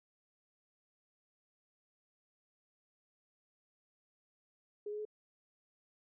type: tone with pitch steps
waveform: sine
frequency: 415.3 / 420.4 / 425.5 Hz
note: G#4 / G#4 / G#4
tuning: 0 / +21 / +42 cents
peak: -38 dBFS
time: 4.86-5.052 s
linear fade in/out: 5 ms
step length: 64 ms
effects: none